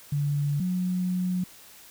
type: tone pair in turn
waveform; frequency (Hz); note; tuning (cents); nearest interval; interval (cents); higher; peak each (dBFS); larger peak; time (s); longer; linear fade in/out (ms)
sine; 144.4 / 181.93; D3 / F#3; -29 / -29; major third; 400; second; -23 / -24; first; 0.12-0.6 / 0.6-1.44; second; 5
effects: white hiss -50 dBFS RMS until 1.9 s